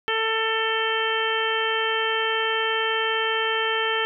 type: harmonic tone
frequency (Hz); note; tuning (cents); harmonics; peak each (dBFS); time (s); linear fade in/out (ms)
445.1; A4; +20; 1 / 2 / 3 / 4 / 5 / 6 / 7; -27 / -30 / -29 / -27 / -33 / -32 / -28; 0.08-4.05; 0
effects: none